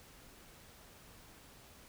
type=silence; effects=pink hiss -58 dBFS RMS until 1.88 s